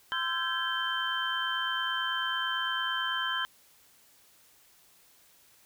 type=tone cluster; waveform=sine; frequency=1031 / 1338 / 1574 / 1683 / 3110 Hz; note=C6 / E6 / G6 / G#6 / G7; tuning=-26 / +25 / +7 / +23 / -14 cents; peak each=-35 / -37 / -34 / -37 / -33 dBFS; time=0.12-3.45 s; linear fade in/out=0 ms; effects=white hiss -61 dBFS RMS until 5.65 s